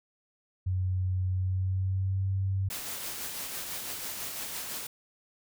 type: tone with pitch glide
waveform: sine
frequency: 92.5 to 96.26 Hz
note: F#2 to G2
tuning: 0 to -31 cents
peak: -26 dBFS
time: 0.66-2.69 s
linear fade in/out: 10 ms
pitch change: +69 cents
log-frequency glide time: 1.3-2.27 s
type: noise with tremolo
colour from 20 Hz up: white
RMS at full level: -36 dBFS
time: 2.7-4.87 s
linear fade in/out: 5 ms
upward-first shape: sine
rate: 6 Hz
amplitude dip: 30%
effects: none